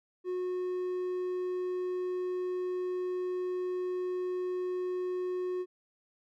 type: tone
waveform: triangle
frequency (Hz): 364.1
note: F#4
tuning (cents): -28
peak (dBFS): -29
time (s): 0.24-5.66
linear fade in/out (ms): 50
effects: none